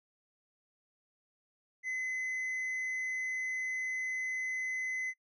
sine tone with tanh clipping, 2034 Hz, C7, 50 cents flat, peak -34 dBFS, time 1.83-5.14 s, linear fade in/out 50 ms, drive 4 dB, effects noise-tail reverb RT60 0.1 s tail -22 dB re dry

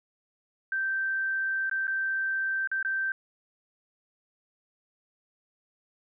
sine tone with dropouts, 1561 Hz, G6, 8 cents flat, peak -26 dBFS, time 0.72-3.12 s, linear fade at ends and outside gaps 2 ms, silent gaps 1.697-1.713 / 1.87-1.878 / 2.674-2.715 / 2.828-2.848 s, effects none

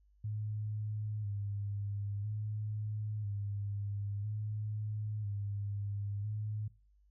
sine tone with vibrato, 103.83 Hz, G#2, in tune, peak -35 dBFS, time 0.24-6.68 s, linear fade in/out 5 ms, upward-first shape square, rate 0.5 Hz, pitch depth 42 cents each way, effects noise-tail reverb RT60 0.3 s tail -19 dB re dry + added 50 Hz sine -64 dBFS peak until 7.1 s

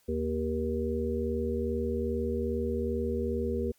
harmonic tone with a mistuned harmonic, 78.1 Hz, D#2, 7 cents sharp, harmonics 1 / 3 / 5 / 6, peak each -33 / -33 / -33 / -33 dBFS, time 0.08-3.72 s, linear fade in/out 10 ms, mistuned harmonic 6, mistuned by +16 cents, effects white hiss -67 dBFS RMS until 3.78 s + MP3 96 kbps

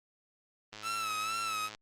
click train, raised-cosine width 0.2 ms, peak -27 dBFS, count 109, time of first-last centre 0.73-1.749 s, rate 106 Hz
sawtooth tone with vibrato, 1309 Hz, E6, 13 cents flat, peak -29 dBFS, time 0.82-1.7 s, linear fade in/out 50 ms, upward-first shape sine, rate 2.2 Hz, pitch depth 61 cents each way
effects low-pass 12000 Hz 12 dB/octave + Opus 32 kbps

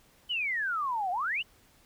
sine exponential two-way sweep, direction down then up, 3081 to 700 to 3081 Hz, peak -28 dBFS, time 0.29-1.43 s, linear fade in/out 20 ms, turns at 1.11 s, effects pink hiss -62 dBFS RMS until 1.85 s

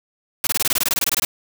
white noise bursts, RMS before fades -19 dBFS, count 16, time 0.44-1.25 s, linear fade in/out 2 ms, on 30 ms, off 22 ms, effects none

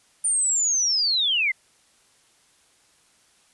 sine linear sweep, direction down, 9170 to 1998 Hz, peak -19 dBFS, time 0.24-1.52 s, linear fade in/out 10 ms, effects white hiss -60 dBFS RMS until 3.53 s + resampled to 24000 Hz

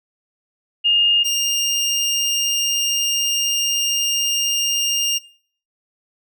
sine / 25% pulse tone pair in turn, 2833 / 2813 Hz, F7 / F7, +24 / +12 cents, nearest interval unison, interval 12 cents, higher first, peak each -13 dBFS, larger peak neither, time 0.84-1.24 / 1.24-5.19 s, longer second, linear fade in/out 20 ms, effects noise-tail reverb RT60 0.5 s tail -20 dB re dry

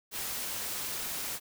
white noise, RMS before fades -36 dBFS, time 0.11-1.4 s, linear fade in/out 50 ms, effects none

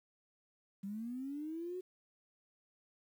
sine linear sweep, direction up, 191.4 to 373 Hz, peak -39 dBFS, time 0.83-1.81 s, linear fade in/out 10 ms, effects 11-bit

